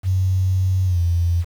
sine tone with pitch glide, 93.6 to 85.83 Hz, F#2 to F2, +20 to -30 cents, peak -15 dBFS, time 0.03-1.45 s, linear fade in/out 50 ms, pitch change -150 cents, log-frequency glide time 0.85-1 s, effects 7-bit

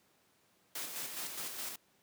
white noise with tremolo, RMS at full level -40 dBFS, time 0.75-1.76 s, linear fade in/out 5 ms, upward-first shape square, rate 4.8 Hz, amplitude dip 40%, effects pink hiss -70 dBFS RMS until 2.02 s + high-pass 150 Hz 12 dB/octave

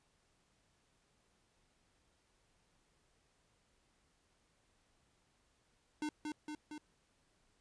square tone with echo, 302.4 Hz, D#4, 49 cents flat, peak -37 dBFS, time 6.02-6.09 s, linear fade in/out 2 ms, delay 230 ms, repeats 3, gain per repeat -3 dB, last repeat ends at 6.78 s, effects pink hiss -75 dBFS RMS until 7.6 s + resampled to 22050 Hz

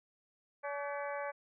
harmonic tone with a mistuned harmonic, 285.5 Hz, D4, 49 cents flat, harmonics 2 / 3 / 4 / 5 / 6 / 7 / 8, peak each -39 / -43 / -45 / -47 / -49 / -50 / -51 dBFS, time 0.63-1.32 s, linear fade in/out 20 ms, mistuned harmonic 5, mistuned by +110 cents, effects none

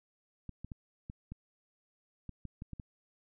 clicks, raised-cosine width 5 ms, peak -30 dBFS, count 10, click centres 0.493 / 0.646 / 0.718 / 1.099 / 1.32 / 2.293 / 2.453 / 2.621 / 2.733 / 2.798 s, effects none

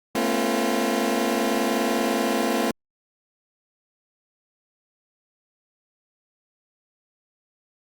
20% pulse tone cluster, 220.3 / 240.7 / 270.8 / 343.1 Hz, A3 / B3 / C#4 / F4, +2 / -44 / -40 / -31 cents, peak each -22 dBFS, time 0.15-2.71 s, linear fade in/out 2 ms, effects Opus 48 kbps

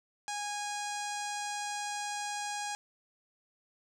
sawtooth tone with low-pass filter, 824 Hz, G#5, 14 cents flat, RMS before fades -37 dBFS, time 0.28-2.75 s, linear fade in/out 0 ms, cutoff 7300 Hz, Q 3.2, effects none

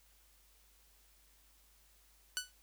10% pulse tone with exponential decay, 1488 Hz, F#6, 9 cents sharp, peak -23 dBFS, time 2.37-2.52 s, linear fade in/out 0 ms, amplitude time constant 31 ms, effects added 50 Hz sine -68 dBFS peak until 2.62 s + white hiss -68 dBFS RMS until 2.62 s

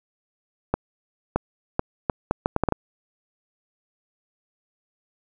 accelerating click train, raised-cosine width 1 ms, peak -6 dBFS, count 10, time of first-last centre 0.74-2.723 s, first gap 620 ms, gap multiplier 0.7, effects none

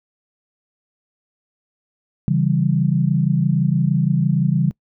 sine chord, C# diminished, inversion none, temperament equal, 138.59 / 164.81 / 196 Hz, C#3 / E3 / G3, 0 / 0 / 0 cents, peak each -18 / -18 / -21 dBFS, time 2.28-4.71 s, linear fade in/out 0 ms, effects noise-tail reverb RT60 0.1 s tail -24 dB re dry

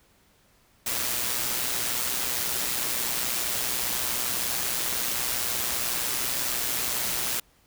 white noise with amplitude modulation, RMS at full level -26 dBFS, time 0.86-7.4 s, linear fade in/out 5 ms, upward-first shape sine, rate 122 Hz, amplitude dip 45%, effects pink hiss -62 dBFS RMS until 7.66 s

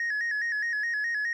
sine tone with vibrato, 1781 Hz, A6, 21 cents sharp, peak -24 dBFS, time 0-1.33 s, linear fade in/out 2 ms, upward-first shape square, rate 4.8 Hz, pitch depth 81 cents each way, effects tanh soft clip ceiling -25 dBFS + 11-bit

